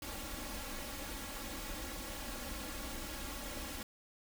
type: noise with comb filter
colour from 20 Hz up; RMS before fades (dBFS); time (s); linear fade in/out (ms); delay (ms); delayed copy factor
pink; -43; 0.02-3.83; 2; 3.6; +0.85
effects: none